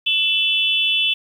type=tone cluster; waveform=sine; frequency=2652 / 3001 / 3453 Hz; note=E7 / F#7 / A7; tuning=+10 / +24 / -33 cents; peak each=-20 dBFS; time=0.06-1.14 s; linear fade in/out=10 ms; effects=8-bit